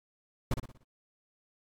brown noise with echo, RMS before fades -26 dBFS, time 0.51-0.54 s, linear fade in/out 5 ms, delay 59 ms, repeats 5, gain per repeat -7 dB, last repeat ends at 0.835 s, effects AAC 64 kbps

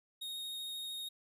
45% pulse tone with vibrato, 3729 Hz, A#7, in tune, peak -39 dBFS, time 0.21-1.09 s, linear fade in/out 10 ms, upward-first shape triangle, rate 13 Hz, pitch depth 14 cents each way, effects none

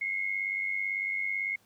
sine tone pair together, 2072 / 2170 Hz, C7 / C#7, -17 / -37 cents, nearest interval minor second, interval 80 cents, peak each -35 / -30 dBFS, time 0.01-1.56 s, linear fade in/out 5 ms, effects pink hiss -65 dBFS RMS until 1.65 s + high-pass 100 Hz 12 dB/octave

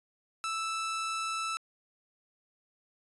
sawtooth tone, 1318.5 Hz, E6, in tune, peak -28 dBFS, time 0.44-1.57 s, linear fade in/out 0 ms, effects resampled to 24000 Hz

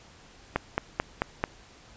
click train, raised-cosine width 0.5 ms, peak -9 dBFS, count 5, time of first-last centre 0.56-1.439 s, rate 4.55 Hz, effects pink hiss -53 dBFS RMS until 1.96 s + resampled to 16000 Hz

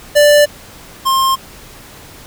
square tone pair in turn, 588 / 1062 Hz, D5 / C6, +2 / +25 cents, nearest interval minor seventh, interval 1023 cents, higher second, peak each -6 / -11 dBFS, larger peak first, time 0.15-0.46 / 1.05-1.36 s, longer neither, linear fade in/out 20 ms, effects pink hiss -37 dBFS RMS until 2.26 s

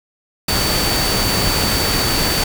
sine tone in noise, 4554 Hz, C#8, 46 cents sharp, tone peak -21 dBFS, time 0.48-2.44 s, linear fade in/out 5 ms, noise pink, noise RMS -18 dBFS, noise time 0.48-2.44 s, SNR -6 dB, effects none

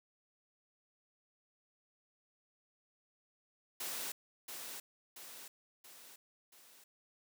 white noise with echo, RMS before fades -41 dBFS, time 3.8-4.12 s, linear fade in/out 5 ms, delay 680 ms, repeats 4, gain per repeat -5 dB, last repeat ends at 6.84 s, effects high-pass 200 Hz 12 dB/octave

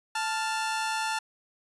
sawtooth tone pair together, 880 / 1394.9 Hz, A5 / F6, 0 / -2 cents, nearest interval minor sixth, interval 798 cents, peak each -25 / -30 dBFS, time 0.15-1.19 s, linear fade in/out 5 ms, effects resampled to 24000 Hz

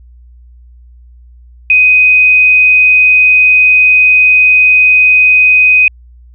sine tone, 2505 Hz, D#7, 11 cents sharp, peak -3 dBFS, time 1.7-5.88 s, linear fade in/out 2 ms, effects added 60 Hz sine -35 dBFS peak until 6.34 s

